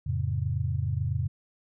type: chord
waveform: sine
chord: F augmented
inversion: none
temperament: just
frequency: 87.31 / 109.13 / 136.42 Hz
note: F2 / A2 / C#3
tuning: 0 / -14 / -27 cents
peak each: -30 / -30 / -30 dBFS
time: 0.06-1.28 s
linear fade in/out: 10 ms
effects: none